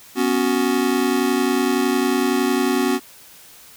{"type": "chord", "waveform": "square", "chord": "B suspended second", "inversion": "none", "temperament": "just", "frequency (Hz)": [246.9, 277.8, 370.4], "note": ["B3", "C#4", "F#4"], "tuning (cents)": [0, 4, 2], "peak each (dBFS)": -22, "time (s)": [0.15, 3], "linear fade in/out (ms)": 50, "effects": ["white hiss -45 dBFS RMS until 3.76 s"]}